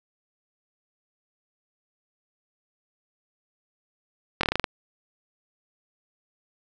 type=slowing click train; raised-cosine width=0.3 ms; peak=-6 dBFS; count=8; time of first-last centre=4.41-4.642 s; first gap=23 ms; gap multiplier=1.12; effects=none